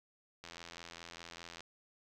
click train, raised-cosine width 0.2 ms, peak -30 dBFS, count 100, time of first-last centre 0.44-1.606 s, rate 84.9 Hz, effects none

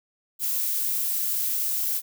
violet noise, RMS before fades -26 dBFS, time 0.39-2.02 s, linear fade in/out 50 ms, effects none

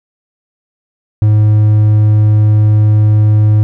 triangle tone, 106.4 Hz, G#2, 42 cents sharp, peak -3 dBFS, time 1.22-3.63 s, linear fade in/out 0 ms, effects none

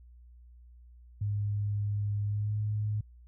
sine tone with pitch glide, 103 to 105.77 Hz, G#2 to G#2, -14 to +32 cents, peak -28 dBFS, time 1.21-3.01 s, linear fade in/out 5 ms, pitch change +46 cents, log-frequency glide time 2.26-2.57 s, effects added 60 Hz sine -51 dBFS peak until 3.27 s

